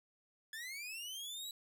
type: linear sweep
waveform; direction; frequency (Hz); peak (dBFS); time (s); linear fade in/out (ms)
sawtooth; up; 1706 to 3951; -40; 0.53-1.51; 2
effects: none